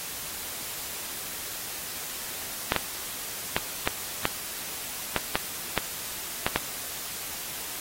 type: clicks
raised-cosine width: 0.3 ms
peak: -6 dBFS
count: 10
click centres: 2.721 / 2.763 / 3.565 / 3.875 / 4.254 / 5.163 / 5.355 / 5.777 / 6.465 / 6.56 s
effects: white hiss -36 dBFS RMS until 7.8 s + AAC 48 kbps